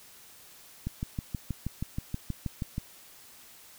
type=click train; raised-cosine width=5 ms; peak=-19 dBFS; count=13; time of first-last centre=0.87-2.781 s; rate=6.28 Hz; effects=white hiss -53 dBFS RMS until 3.78 s